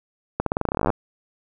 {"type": "accelerating click train", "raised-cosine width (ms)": 1, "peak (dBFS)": -7, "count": 19, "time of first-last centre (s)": [0.4, 0.902], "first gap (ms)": 63, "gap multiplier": 0.89, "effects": []}